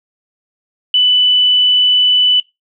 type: tone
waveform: sine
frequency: 2987 Hz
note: F#7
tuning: 16 cents sharp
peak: -8 dBFS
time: 0.94-2.4 s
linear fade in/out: 2 ms
effects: noise-tail reverb RT60 0.2 s tail -21 dB re dry